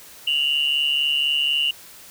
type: tone pair together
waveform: sine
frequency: 2794 / 2938 Hz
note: F7 / F#7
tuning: 0 / -13 cents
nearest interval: minor second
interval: 87 cents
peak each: -20 dBFS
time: 0.27-1.71 s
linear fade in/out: 5 ms
effects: tanh soft clip ceiling -12 dBFS + white hiss -44 dBFS RMS until 2.1 s